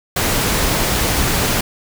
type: noise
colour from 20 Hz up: pink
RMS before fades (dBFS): -17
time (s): 0.16-1.61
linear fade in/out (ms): 5
effects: none